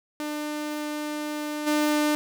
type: tone with level steps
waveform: sawtooth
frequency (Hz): 299.7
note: D4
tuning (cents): +35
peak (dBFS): -25 / -17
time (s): 0.2-2.15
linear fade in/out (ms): 0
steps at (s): 1.66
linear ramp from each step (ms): 20
effects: none